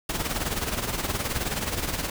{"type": "noise with tremolo", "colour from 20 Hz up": "pink", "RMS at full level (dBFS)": -26, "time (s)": [0.09, 2.1], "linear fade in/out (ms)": 5, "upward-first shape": "sine", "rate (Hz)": 19, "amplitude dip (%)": 65, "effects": []}